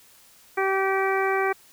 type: harmonic tone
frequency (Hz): 386.2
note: G4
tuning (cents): -26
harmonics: 1 / 2 / 3 / 4 / 5 / 6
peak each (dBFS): -24 / -27 / -29 / -30 / -31 / -32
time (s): 0.57-1.53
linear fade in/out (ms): 10
effects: white hiss -54 dBFS RMS until 1.72 s